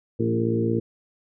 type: harmonic tone with a mistuned harmonic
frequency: 57.1 Hz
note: A#1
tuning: 35 cents flat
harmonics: 2 / 3 / 4 / 5 / 6 / 7 / 8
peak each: -26 / -34 / -26 / -36 / -26 / -31 / -28 dBFS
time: 0.19-0.8 s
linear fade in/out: 10 ms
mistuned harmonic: 6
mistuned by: -19 cents
effects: none